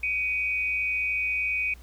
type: tone pair together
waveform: sine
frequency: 2275 / 2489 Hz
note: C#7 / D#7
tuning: +44 / 0 cents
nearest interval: major second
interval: 156 cents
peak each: -29 / -26 dBFS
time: 0.03-1.74 s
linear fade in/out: 5 ms
effects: added 60 Hz sine -45 dBFS peak until 1.82 s + pink hiss -56 dBFS RMS until 1.82 s